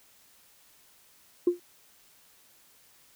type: tone with exponential decay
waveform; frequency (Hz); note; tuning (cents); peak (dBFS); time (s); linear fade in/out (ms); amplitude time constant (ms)
sine; 351.5; F4; +11; -15; 1.47-1.6; 5; 27
effects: tanh soft clip ceiling -13 dBFS + white hiss -60 dBFS RMS until 3.15 s